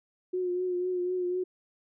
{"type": "tone with vibrato", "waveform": "sine", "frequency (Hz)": 361.6, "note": "F#4", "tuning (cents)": -40, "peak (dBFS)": -27, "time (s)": [0.33, 1.44], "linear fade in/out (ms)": 10, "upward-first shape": "triangle", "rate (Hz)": 4, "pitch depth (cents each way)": 37, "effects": []}